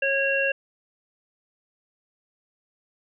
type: harmonic tone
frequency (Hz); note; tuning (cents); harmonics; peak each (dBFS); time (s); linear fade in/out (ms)
548; C#5; -20; 1 / 3 / 5; -25 / -25 / -25; 0.02-0.52; 5
effects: none